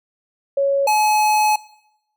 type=tone pair in turn; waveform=sine / square; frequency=555 / 851.5 Hz; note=C#5 / G#5; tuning=+2 / +43 cents; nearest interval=perfect fifth; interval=741 cents; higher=second; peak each=-14 dBFS; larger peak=neither; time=0.57-0.87 / 0.87-1.56 s; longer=second; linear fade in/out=5 ms; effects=noise-tail reverb RT60 0.8 s tail -21 dB re dry + MP3 96 kbps

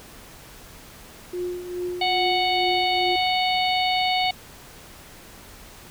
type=tone with tremolo; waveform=sine; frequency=357.2 Hz; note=F4; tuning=39 cents sharp; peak=-24 dBFS; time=1.33-3.16 s; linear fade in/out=5 ms; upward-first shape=triangle; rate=2.4 Hz; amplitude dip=70%
type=harmonic tone; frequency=739 Hz; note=F#5; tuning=2 cents flat; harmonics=1 / 3 / 4 / 5 / 6; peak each=-22 / -27 / -28 / -29 / -30 dBFS; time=2.01-4.31 s; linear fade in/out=5 ms
effects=pink hiss -45 dBFS RMS until 5.9 s

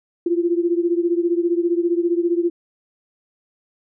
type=beating tone pair; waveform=sine; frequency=340.1 / 355.1 Hz; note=F4 / F4; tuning=-46 / +29 cents; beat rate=15 Hz; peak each=-18 / -21 dBFS; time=0.26-2.5 s; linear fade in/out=5 ms; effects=none

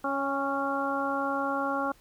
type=harmonic tone with a mistuned harmonic; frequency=276.9 Hz; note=C#4; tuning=2 cents flat; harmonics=1 / 2 / 3 / 4 / 5; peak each=-33 / -33 / -33 / -33 / -33 dBFS; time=0.04-1.92 s; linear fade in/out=5 ms; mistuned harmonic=3; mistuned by=-20 cents; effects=pink hiss -60 dBFS RMS until 2 s

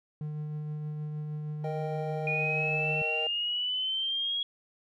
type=tone with tremolo; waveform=triangle; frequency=151.3 Hz; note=D#3; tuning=48 cents flat; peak=-30 dBFS; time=0.21-3.02 s; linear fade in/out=2 ms; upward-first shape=triangle; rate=6.4 Hz; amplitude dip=25%
type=chord; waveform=triangle; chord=Eb major; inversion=second; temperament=equal; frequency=466.2 / 622.3 / 784 Hz; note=Bb4 / Eb5 / G5; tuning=0 / 0 / 0 cents; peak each=-34 / -36 / -36 dBFS; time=1.64-3.27 s; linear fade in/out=2 ms
type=exponential sweep; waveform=sine; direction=up; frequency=2437 to 3322 Hz; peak=-28 dBFS; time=2.27-4.43 s; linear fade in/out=2 ms
effects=none

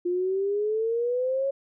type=exponential sweep; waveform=sine; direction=up; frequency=349.2 to 554.4 Hz; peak=-23 dBFS; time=0.05-1.51 s; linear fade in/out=10 ms; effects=none

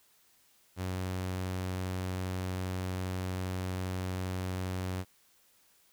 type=tone; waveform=sawtooth; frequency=92.5 Hz; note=F#2; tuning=in tune; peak=-29 dBFS; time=0.76-5.05 s; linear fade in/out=50 ms; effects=white hiss -66 dBFS RMS until 5.92 s

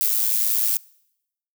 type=noise with amplitude modulation; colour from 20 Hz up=violet; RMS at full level=-18 dBFS; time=0.01-0.77 s; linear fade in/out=0 ms; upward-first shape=sine; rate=110 Hz; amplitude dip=65%; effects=noise-tail reverb RT60 0.8 s tail -24 dB re dry

